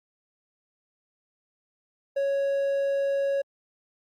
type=tone; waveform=triangle; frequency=554.4 Hz; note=C#5; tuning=in tune; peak=-21 dBFS; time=2.16-3.42 s; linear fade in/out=10 ms; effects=Opus 48 kbps